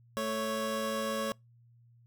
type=tone pair together; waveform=25% pulse; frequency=220 / 554.4 Hz; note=A3 / C#5; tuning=0 / 0 cents; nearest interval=octave + major third; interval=1600 cents; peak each=-32 / -29 dBFS; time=0.17-1.32 s; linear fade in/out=0 ms; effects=noise-tail reverb RT60 0.2 s tail -26 dB re dry + added 118 Hz sine -58 dBFS peak until 2.06 s